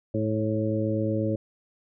harmonic tone with a mistuned harmonic, 108.3 Hz, A2, 27 cents flat, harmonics 1 / 2 / 3 / 4 / 5, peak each -28 / -30 / -29 / -34 / -30 dBFS, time 0.14-1.36 s, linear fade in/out 5 ms, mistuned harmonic 5, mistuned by +18 cents, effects none

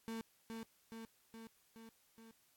35% pulse tone with echo, 225.7 Hz, A3, 44 cents sharp, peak -40 dBFS, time 0.08-0.21 s, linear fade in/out 0 ms, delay 420 ms, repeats 5, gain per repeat -3 dB, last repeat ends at 2.31 s, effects white hiss -73 dBFS RMS until 2.56 s + AAC 64 kbps

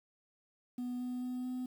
sine tone with pitch steps, 246.9 / 248.8 / 250.6 / 252.5 Hz, B3 / B3 / B3 / B3, 0 / +13 / +25 / +39 cents, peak -33 dBFS, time 0.78-1.66 s, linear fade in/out 5 ms, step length 220 ms, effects tanh soft clip ceiling -35 dBFS + 10-bit

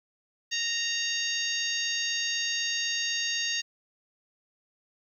harmonic tone, 928 Hz, A#5, 8 cents flat, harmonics 2 / 3 / 4 / 5 / 6 / 7, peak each -34 / -33 / -34 / -34 / -38 / -35 dBFS, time 0.51-3.62 s, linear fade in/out 20 ms, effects 10-bit

